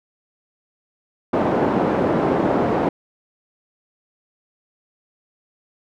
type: band-pass noise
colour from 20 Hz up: pink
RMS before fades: -19 dBFS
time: 1.33-2.89 s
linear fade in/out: 5 ms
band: 230 to 750 Hz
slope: 12 dB/octave
effects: none